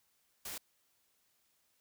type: noise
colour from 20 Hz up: white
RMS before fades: -43 dBFS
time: 0.45-0.58 s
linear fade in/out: 5 ms
effects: white hiss -75 dBFS RMS until 1.8 s